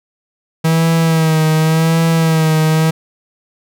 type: tone with vibrato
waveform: 45% pulse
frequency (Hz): 160.7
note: E3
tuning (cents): -44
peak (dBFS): -10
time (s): 0.64-2.91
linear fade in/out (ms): 10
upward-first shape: sine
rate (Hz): 0.89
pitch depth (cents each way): 41
effects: none

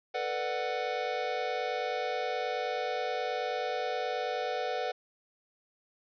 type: chord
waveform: square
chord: B minor seventh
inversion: third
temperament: just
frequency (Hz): 444.5 / 493.9 / 592.7 / 740.8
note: A4 / B4 / D5 / F#5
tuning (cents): +18 / 0 / +16 / +2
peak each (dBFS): -40 / -36 / -39 / -35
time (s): 0.14-4.92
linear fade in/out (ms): 10
effects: resampled to 11025 Hz + 10-bit

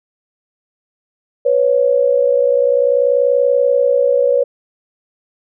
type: tone pair together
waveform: sine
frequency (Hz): 493.9 / 554.4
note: B4 / C#5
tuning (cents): 0 / 0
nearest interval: major second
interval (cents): 200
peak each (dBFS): -13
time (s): 1.45-4.44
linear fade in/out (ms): 10
effects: none

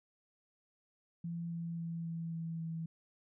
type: tone with pitch steps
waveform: sine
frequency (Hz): 169.2 / 168.03 / 166.87 / 165.72 / 164.57 / 163.44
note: E3 / E3 / E3 / E3 / E3 / E3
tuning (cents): +45 / +33 / +21 / +9 / -3 / -14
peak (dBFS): -37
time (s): 1.24-2.86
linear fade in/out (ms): 5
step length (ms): 270
effects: none

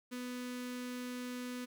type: tone with notch filter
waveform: sawtooth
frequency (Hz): 248.3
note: B3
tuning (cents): +9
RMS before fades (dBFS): -42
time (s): 0.11-1.66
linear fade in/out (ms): 20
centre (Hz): 750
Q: 1.2
effects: 12-bit

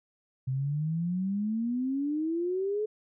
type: exponential sweep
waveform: sine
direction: up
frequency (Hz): 128 to 433.5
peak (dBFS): -27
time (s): 0.47-2.86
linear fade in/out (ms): 10
effects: none

